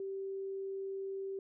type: tone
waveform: sine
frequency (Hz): 388.5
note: G4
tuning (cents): -16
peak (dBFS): -37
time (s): 0-1.39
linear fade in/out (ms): 2
effects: none